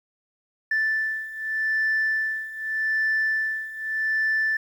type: beating tone pair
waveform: sine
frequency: 1760 / 1760.83 Hz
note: A6 / A6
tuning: 0 / +1 cents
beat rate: 0.83 Hz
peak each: -26 / -23 dBFS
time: 0.71-4.57 s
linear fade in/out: 5 ms
effects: tanh soft clip ceiling -17 dBFS + 9-bit